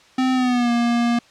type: tone with pitch glide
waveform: square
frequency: 258.3 to 236.9 Hz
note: C4 to A#3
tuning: -22 to +28 cents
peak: -17 dBFS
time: 0.18-1.19 s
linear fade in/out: 5 ms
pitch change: -150 cents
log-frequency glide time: 0.33-0.71 s
effects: white hiss -51 dBFS RMS until 1.3 s + low-pass 5000 Hz 12 dB/octave